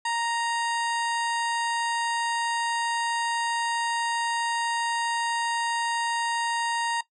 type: harmonic tone with a mistuned harmonic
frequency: 932.3 Hz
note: A#5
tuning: in tune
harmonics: 1 / 2 / 3 / 4 / 5 / 7 / 8 / 9 / 10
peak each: -26 / -32 / -36 / -38 / -40 / -43 / -44 / -45 / -46 dBFS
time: 0.05-7.01 s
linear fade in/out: 5 ms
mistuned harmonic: 5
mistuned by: +32 cents
effects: noise-tail reverb RT60 0.1 s tail -17 dB re dry